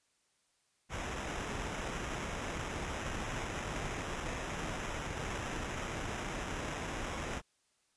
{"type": "noise with sample-and-hold", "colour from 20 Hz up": "pink", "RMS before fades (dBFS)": -39, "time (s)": [0.89, 7.42], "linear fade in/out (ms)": 50, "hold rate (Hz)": 4410, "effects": ["white hiss -75 dBFS RMS until 7.96 s", "resampled to 22050 Hz"]}